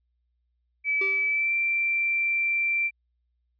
sine tone with pitch glide, 2300 to 2352 Hz, D7 to D7, -37 to +2 cents, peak -22 dBFS, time 0.84-2.91 s, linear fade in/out 50 ms, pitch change +39 cents, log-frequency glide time 1.28-1.53 s
square tone with exponential decay, 389.2 Hz, G4, 12 cents flat, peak -30 dBFS, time 1.01-1.44 s, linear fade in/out 5 ms, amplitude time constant 93 ms
effects added 60 Hz sine -70 dBFS peak until 3.59 s + resampled to 11025 Hz

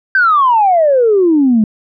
sine exponential sweep, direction down, 1581 to 207.7 Hz, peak -6 dBFS, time 0.15-1.64 s, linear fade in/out 2 ms, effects tanh soft clip ceiling -2 dBFS

